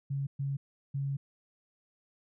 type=tone bursts at uneven times; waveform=sine; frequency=138.59 Hz; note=C#3; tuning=in tune; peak=-30 dBFS; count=3; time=0.1-0.27 / 0.39-0.57 / 0.94-1.17 s; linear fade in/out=10 ms; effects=none